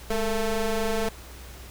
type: ring-modulated tone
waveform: 25% pulse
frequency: 220 Hz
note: A3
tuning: in tune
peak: -17 dBFS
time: 0.1-1.09 s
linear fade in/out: 5 ms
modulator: 232 Hz
effects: added 62 Hz sine -43 dBFS peak until 1.7 s + pink hiss -46 dBFS RMS until 1.7 s